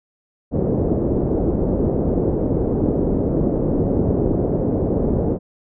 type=low-pass noise; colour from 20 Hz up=white; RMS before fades=-19 dBFS; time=0.51-5.39 s; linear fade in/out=50 ms; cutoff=460 Hz; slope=24 dB/octave; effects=none